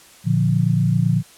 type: chord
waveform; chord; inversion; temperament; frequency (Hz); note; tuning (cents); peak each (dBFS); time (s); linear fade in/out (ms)
sine; Bb major; none; equal; 116.54 / 146.83 / 174.61; Bb2 / D3 / F3; 0 / 0 / 0; -19; 0.24-1.23; 50
effects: white hiss -47 dBFS RMS until 1.37 s + low-pass 11000 Hz 12 dB/octave